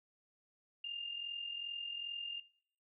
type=tone with amplitude modulation; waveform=sine; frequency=2808 Hz; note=F7; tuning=9 cents sharp; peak=-37 dBFS; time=0.84-2.4 s; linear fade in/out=5 ms; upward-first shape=sine; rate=42.5 Hz; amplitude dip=55%; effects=noise-tail reverb RT60 0.5 s tail -18 dB re dry